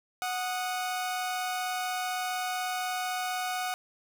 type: tone pair together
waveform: sawtooth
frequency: 737 / 1240.3 Hz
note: F#5 / D#6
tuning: -7 / -6 cents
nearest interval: major sixth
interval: 901 cents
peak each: -27 / -34 dBFS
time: 0.22-3.74 s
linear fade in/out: 0 ms
effects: none